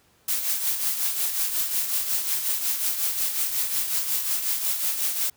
blue noise with tremolo, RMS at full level -23 dBFS, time 0.28-5.3 s, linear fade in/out 5 ms, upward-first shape triangle, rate 5.5 Hz, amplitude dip 60%, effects pink hiss -61 dBFS RMS until 5.36 s + high-pass 60 Hz 12 dB/octave

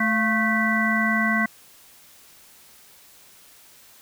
harmonic tone with a mistuned harmonic, 218.8 Hz, A3, 9 cents flat, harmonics 1 / 3 / 5 / 7 / 9, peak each -23 / -30 / -28 / -26 / -23 dBFS, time 0-1.46 s, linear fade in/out 5 ms, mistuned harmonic 3, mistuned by +85 cents, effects white hiss -51 dBFS RMS until 4.01 s

